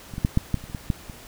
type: clicks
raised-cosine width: 5 ms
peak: -23 / -18 / -7 / -6 / -9 / -30 / -26 / -29 / -17 / -9 / -24 dBFS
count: 11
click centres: 0.138 / 0.181 / 0.249 / 0.374 / 0.543 / 0.573 / 0.64 / 0.699 / 0.748 / 0.902 / 1.098 s
effects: pink hiss -45 dBFS RMS until 1.27 s